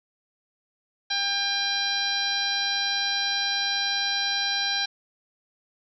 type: harmonic tone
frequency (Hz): 799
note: G5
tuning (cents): +33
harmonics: 1 / 2 / 3 / 4 / 5 / 6 / 7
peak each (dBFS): -34 / -30 / -35 / -33 / -27 / -34 / -33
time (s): 1.1-4.86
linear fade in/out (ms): 10
effects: none